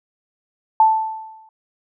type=tone with exponential decay; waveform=sine; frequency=880 Hz; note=A5; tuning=in tune; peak=-7 dBFS; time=0.8-1.49 s; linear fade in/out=2 ms; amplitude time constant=150 ms; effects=none